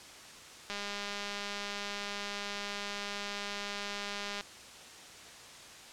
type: click train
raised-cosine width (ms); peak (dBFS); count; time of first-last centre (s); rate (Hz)
0.2; -21; 754; 0.7-4.409; 203
effects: white hiss -50 dBFS RMS until 5.92 s + low-pass 7000 Hz 12 dB/octave